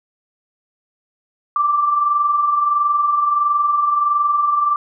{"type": "tone pair together", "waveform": "sine", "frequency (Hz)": [1153.2, 1174.7], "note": ["D6", "D6"], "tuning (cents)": [-32, 0], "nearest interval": "unison", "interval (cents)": 32, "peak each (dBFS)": [-24, -14], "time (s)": [1.56, 4.76], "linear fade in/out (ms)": 2, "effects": []}